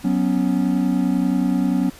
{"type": "chord", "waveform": "triangle", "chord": "F# suspended fourth", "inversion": "none", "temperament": "equal", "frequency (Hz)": [185, 246.9, 277.2], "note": ["F#3", "B3", "C#4"], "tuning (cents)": [0, 0, 0], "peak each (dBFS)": -19, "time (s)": [0.04, 1.9], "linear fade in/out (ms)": 10, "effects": ["pink hiss -43 dBFS RMS until 1.99 s", "resampled to 32000 Hz"]}